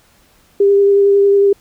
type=tone with vibrato; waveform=sine; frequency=399.7 Hz; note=G4; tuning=34 cents sharp; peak=-7 dBFS; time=0.6-1.53 s; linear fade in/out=5 ms; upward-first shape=sine; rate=11 Hz; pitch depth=12 cents each way; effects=pink hiss -52 dBFS RMS until 1.6 s